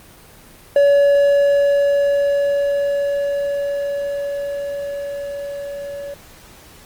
triangle tone with level ramp, 567 Hz, C#5, 39 cents sharp, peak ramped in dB -7 to -25 dBFS, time 0.76-6.14 s, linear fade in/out 2 ms, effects pink hiss -44 dBFS RMS until 6.85 s + Opus 24 kbps

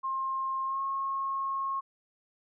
sine tone with pitch glide, 1064 to 1085.1 Hz, C6 to C#6, +29 to -37 cents, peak -29 dBFS, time 0.03-1.81 s, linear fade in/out 20 ms, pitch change +34 cents, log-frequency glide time 0.65-0.81 s, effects none

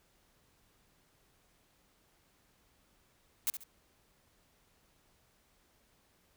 blue noise with echo, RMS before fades -31 dBFS, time 3.47-3.5 s, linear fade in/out 0 ms, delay 68 ms, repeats 2, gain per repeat -10 dB, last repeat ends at 3.636 s, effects pink hiss -70 dBFS RMS until 6.36 s

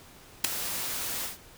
white noise with ADSR envelope, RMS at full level -19 dBFS, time 0.44-1.38 s, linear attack 7 ms, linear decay 6 ms, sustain -14 dB, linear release 150 ms, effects pink hiss -52 dBFS RMS until 1.57 s

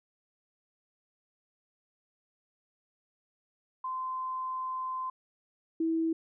sine tone pair in turn, 1034 / 325.7 Hz, C6 / E4, -21 / -21 cents, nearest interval octave + minor sixth, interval 2000 cents, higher first, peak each -32 / -26 dBFS, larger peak second, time 3.84-5.1 / 5.8-6.13 s, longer first, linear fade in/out 5 ms, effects none

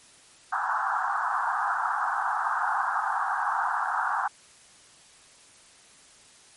pink band-pass noise, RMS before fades -27 dBFS, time 0.52-4.28 s, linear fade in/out 10 ms, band 750 to 1600 Hz, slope 96 dB/octave, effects white hiss -54 dBFS RMS until 6.56 s + MP3 48 kbps

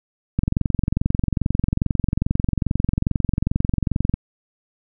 click train, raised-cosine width 5 ms, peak -6 dBFS, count 85, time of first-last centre 0.39-4.14 s, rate 22.4 Hz, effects none

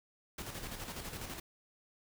pink noise with tremolo, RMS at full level -42 dBFS, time 0.38-1.4 s, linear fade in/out 5 ms, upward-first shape square, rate 12 Hz, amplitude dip 45%, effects none

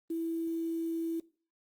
sine tone with quantisation, 329.9 Hz, E4, 1 cent sharp, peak -31 dBFS, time 0.1-1.2 s, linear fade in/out 5 ms, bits 9, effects noise-tail reverb RT60 0.4 s tail -21 dB re dry + Opus 24 kbps

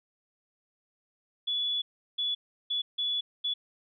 sine tone bursts at uneven times, 3422 Hz, A7, 49 cents flat, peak -27 dBFS, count 5, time 1.47-1.82 / 2.18-2.35 / 2.7-2.82 / 2.98-3.21 / 3.44-3.54 s, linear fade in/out 10 ms, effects none

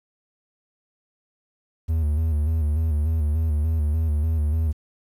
triangle tone with vibrato, 77.78 Hz, D#2, in tune, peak -17 dBFS, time 1.88-4.73 s, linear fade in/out 20 ms, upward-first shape square, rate 3.4 Hz, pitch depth 61 cents each way, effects 9-bit

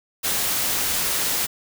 white noise, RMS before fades -23 dBFS, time 0.23-1.47 s, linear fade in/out 20 ms, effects none

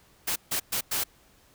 white noise bursts at uneven times, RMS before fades -28 dBFS, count 4, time 0.27-0.36 / 0.51-0.6 / 0.72-0.81 / 0.91-1.04 s, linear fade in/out 10 ms, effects pink hiss -60 dBFS RMS until 1.54 s

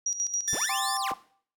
sine tone with tremolo, 5750 Hz, F8, 50 cents sharp, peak -23 dBFS, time 0.06-0.66 s, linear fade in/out 5 ms, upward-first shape square, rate 7.2 Hz, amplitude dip 70%
10% pulse tone, 1765 Hz, A6, 5 cents sharp, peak -22 dBFS, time 0.48-0.97 s, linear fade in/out 0 ms
30% pulse linear two-way sweep, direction up then down, 71.2 to 5640 to 137.1 Hz, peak -30 dBFS, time 0.53-1.12 s, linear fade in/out 0 ms, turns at 0.98 s
sine chord, G suspended fourth, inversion none, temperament equal, 784 / 1046.5 / 1174.7 Hz, G5 / C6 / D6, 0 / 0 / 0 cents, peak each -31 / -33 / -35 dBFS, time 0.69-1.14 s, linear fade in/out 5 ms
effects noise-tail reverb RT60 0.5 s tail -17 dB re dry

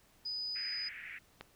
sine tone, 4978 Hz, D#8, in tune, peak -36 dBFS, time 0.25-0.89 s, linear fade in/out 10 ms
pink band-pass noise, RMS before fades -47 dBFS, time 0.55-1.19 s, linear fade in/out 10 ms, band 1700 to 2400 Hz, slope 48 dB/octave
click, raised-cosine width 0.3 ms, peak -28 dBFS, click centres 1.41 s
effects pink hiss -66 dBFS RMS until 1.55 s

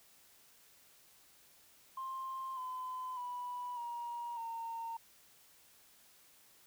sine tone with pitch steps, 1055 / 1018.5 / 983.2 / 949.2 / 916.3 Hz, C6 / C6 / B5 / A#5 / A#5, +14 / -47 / -8 / +31 / -30 cents, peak -38 dBFS, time 1.97-4.97 s, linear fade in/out 5 ms, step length 600 ms, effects tanh soft clip ceiling -35 dBFS + white hiss -64 dBFS RMS until 6.66 s

